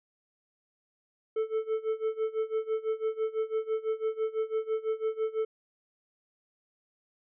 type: tone with tremolo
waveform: triangle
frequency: 440 Hz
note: A4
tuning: in tune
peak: -23 dBFS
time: 1.36-5.45 s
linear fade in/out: 5 ms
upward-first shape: sine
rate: 6 Hz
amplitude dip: 90%
effects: resampled to 8000 Hz